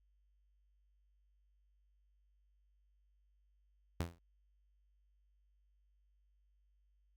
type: tone with exponential decay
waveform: sawtooth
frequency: 85 Hz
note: F2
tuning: 46 cents flat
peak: -29 dBFS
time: 4-4.19 s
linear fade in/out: 0 ms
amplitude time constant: 41 ms
effects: added 50 Hz sine -70 dBFS peak until 7.16 s